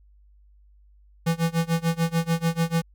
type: tone with tremolo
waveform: square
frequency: 165.9 Hz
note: E3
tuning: 11 cents sharp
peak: -19 dBFS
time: 1.26-2.82 s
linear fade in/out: 10 ms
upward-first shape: sine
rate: 6.8 Hz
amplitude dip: 95%
effects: added 50 Hz sine -52 dBFS peak until 2.94 s